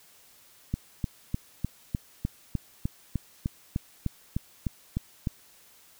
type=click train; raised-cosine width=5 ms; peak=-15 dBFS; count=16; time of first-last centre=0.74-5.272 s; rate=3.31 Hz; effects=white hiss -57 dBFS RMS until 5.99 s